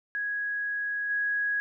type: tone with level steps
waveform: sine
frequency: 1661.2 Hz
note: G#6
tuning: in tune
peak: -28 / -25 dBFS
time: 0.15-1.6 s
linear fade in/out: 0 ms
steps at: 1.09 s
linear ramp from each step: 20 ms
effects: none